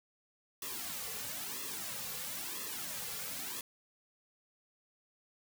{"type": "noise with flanger", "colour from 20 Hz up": "white", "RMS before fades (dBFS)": -41, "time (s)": [0.62, 3.61], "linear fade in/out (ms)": 2, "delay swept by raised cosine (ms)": [1.3, 3.2], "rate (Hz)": 1, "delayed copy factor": -0.95, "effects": []}